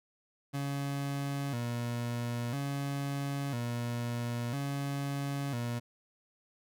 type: tone with vibrato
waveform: 30% pulse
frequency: 129.4 Hz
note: C3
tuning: 19 cents flat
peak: -30 dBFS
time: 0.53-5.8 s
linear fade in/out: 20 ms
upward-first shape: square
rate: 0.5 Hz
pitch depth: 140 cents each way
effects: none